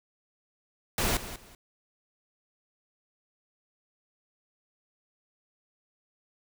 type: noise with echo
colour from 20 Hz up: pink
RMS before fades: -27 dBFS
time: 0.98-1.17 s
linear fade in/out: 2 ms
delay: 190 ms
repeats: 2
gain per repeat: -13 dB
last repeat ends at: 1.55 s
effects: none